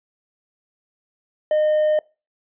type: tone with hard clipping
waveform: sine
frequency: 612 Hz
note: D#5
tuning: 29 cents flat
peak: -16 dBFS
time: 1.51-1.99 s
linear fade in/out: 2 ms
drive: 2 dB
effects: noise-tail reverb RT60 0.3 s tail -24 dB re dry + resampled to 8000 Hz